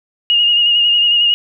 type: tone with vibrato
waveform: sine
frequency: 2855 Hz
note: F7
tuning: 37 cents sharp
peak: -9 dBFS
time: 0.3-1.34 s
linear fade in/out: 0 ms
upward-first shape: sine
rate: 11 Hz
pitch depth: 30 cents each way
effects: none